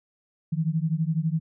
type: beating tone pair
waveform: sine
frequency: 155.56 / 167.56 Hz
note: D#3 / E3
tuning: 0 / +29 cents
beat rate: 12 Hz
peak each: -25 / -26 dBFS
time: 0.52-1.4 s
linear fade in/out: 10 ms
effects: none